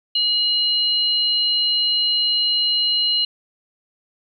sine tone pair together, 2900 / 4119 Hz, F#7 / C8, -35 / -28 cents, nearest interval tritone, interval 607 cents, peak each -19 dBFS, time 0.15-3.25 s, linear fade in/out 5 ms, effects 9-bit

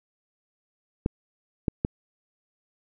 clicks, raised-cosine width 3 ms, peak -10 dBFS, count 3, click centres 1.061 / 1.682 / 1.849 s, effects none

